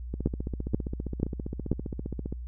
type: two click trains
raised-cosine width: 3 ms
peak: -11 / -20 dBFS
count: 4 / 34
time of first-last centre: 0.26-1.716 / 0.14-2.325 s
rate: 2.06 / 15.1 Hz
effects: added 60 Hz sine -35 dBFS peak until 2.47 s